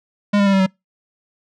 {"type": "tone with pitch steps", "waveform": "square", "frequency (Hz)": [204.6, 200.6, 196.72, 192.89, 189.14], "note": ["G#3", "G3", "G3", "G3", "F#3"], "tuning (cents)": [-26, 40, 6, -28, 38], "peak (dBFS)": -13, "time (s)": [0.33, 0.665], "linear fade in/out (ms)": 10, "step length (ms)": 67, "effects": ["noise-tail reverb RT60 0.2 s tail -26 dB re dry", "low-pass 4000 Hz 12 dB/octave"]}